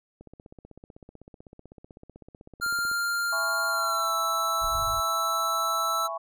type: click train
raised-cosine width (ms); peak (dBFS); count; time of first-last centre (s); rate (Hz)
2; -33; 44; 0.21-2.914; 15.9
type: tone with pitch glide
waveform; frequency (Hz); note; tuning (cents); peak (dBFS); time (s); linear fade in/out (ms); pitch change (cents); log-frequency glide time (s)
square; 1396.9 to 1320; F6 to E6; 0 to +2; -26; 2.61-6.08; 20; -98; 3.68-4.14
type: chord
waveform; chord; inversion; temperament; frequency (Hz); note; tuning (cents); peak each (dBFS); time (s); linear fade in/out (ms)
sine; C# minor seventh; first; just; 665.2 / 831.5 / 997.9 / 1108.7; E5 / G#5 / B5 / C#6; +16 / +2 / +18 / 0; -34 / -38 / -39 / -34; 3.32-6.18; 10
type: low-pass noise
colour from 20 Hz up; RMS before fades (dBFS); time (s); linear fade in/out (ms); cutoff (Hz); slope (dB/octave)
pink; -37; 4.61-5.01; 20; 110; 24
effects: none